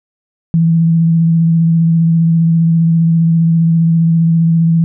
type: tone with vibrato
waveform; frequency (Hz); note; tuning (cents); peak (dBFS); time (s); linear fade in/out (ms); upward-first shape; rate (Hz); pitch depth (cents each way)
sine; 165.1; E3; +3; -7; 0.54-4.84; 0; sine; 15; 19
effects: none